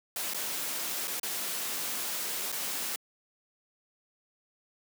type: noise with dropouts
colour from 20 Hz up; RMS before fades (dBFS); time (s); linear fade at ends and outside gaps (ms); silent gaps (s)
white; -34; 0.16-2.96; 2; 0.337-0.344 / 1.074-1.078 / 1.197-1.231 / 2.519-2.525
effects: high-pass 200 Hz 12 dB/octave